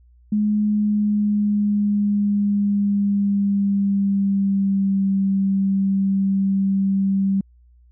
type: tone with pitch glide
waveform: sine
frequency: 210 to 194.81 Hz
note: G#3 to G3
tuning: +19 to -11 cents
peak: -16 dBFS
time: 0.32-7.41 s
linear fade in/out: 5 ms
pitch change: -130 cents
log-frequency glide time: 0.64-5.07 s
effects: added 60 Hz sine -49 dBFS peak until 7.91 s